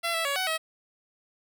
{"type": "tone with pitch steps", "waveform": "10% pulse", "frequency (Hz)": [677, 659, 562, 749, 641], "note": ["E5", "E5", "C#5", "F#5", "E5"], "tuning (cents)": [46, -1, 24, 21, -49], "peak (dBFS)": -18, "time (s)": [0.03, 0.58], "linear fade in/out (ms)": 20, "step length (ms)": 110, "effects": []}